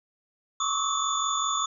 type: tone cluster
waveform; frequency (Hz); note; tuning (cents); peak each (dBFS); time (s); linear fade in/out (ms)
sine; 1099 / 1144 / 1286 / 3517 / 6780; C#6 / D6 / E6 / A7 / G#8; -15 / -46 / -43 / -1 / +35; -31; 0.6-1.66; 5
effects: none